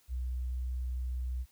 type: tone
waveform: sine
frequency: 62.6 Hz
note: B1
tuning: 24 cents sharp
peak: -32 dBFS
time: 0.08-1.46 s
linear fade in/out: 50 ms
effects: white hiss -67 dBFS RMS until 1.51 s